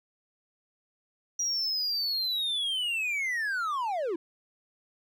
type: linear sweep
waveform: triangle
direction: down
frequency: 5790 to 311.1 Hz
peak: -26 dBFS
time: 1.39-4.16 s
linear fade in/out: 5 ms
effects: none